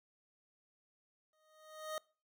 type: tone with exponential growth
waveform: 25% pulse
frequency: 622.3 Hz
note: D#5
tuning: in tune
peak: -33 dBFS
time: 1.33-1.98 s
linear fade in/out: 1 ms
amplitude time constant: 140 ms
effects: noise-tail reverb RT60 0.4 s tail -25 dB re dry